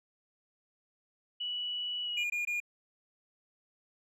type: tone with pitch glide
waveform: sine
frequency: 2946 to 2907 Hz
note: F#7 to F#7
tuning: -8 to -31 cents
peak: -33 dBFS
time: 1.4-2.24 s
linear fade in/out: 10 ms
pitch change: -23 cents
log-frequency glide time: 2.04-2.09 s
type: tone bursts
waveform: triangle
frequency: 2426 Hz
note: D#7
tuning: 44 cents flat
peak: -29 dBFS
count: 3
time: 2.17-2.602 s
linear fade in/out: 5 ms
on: 130 ms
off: 21 ms
effects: none